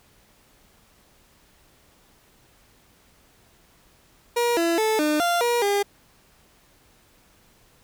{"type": "tone with pitch steps", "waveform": "30% pulse", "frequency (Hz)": [476.6, 336.2, 437.1, 302.2, 694, 477.6, 404.2], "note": ["A#4", "E4", "A4", "D4", "F5", "A#4", "G#4"], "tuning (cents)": [38, 34, -11, 50, -11, 42, -47], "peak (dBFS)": -17, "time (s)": [4.36, 5.83], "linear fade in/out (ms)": 10, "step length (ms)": 210, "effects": ["pink hiss -58 dBFS RMS until 7.83 s"]}